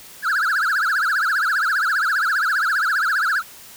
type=tone with vibrato; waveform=triangle; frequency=1480 Hz; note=F#6; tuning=in tune; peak=-15 dBFS; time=0.22-3.43 s; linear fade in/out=50 ms; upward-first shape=triangle; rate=15 Hz; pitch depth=280 cents each way; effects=white hiss -42 dBFS RMS until 3.76 s